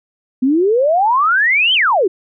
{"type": "exponential two-way sweep", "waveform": "sine", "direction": "up then down", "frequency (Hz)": [246.9, 3204, 338.6], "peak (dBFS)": -10, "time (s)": [0.42, 2.08], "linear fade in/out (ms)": 10, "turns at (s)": 1.74, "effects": []}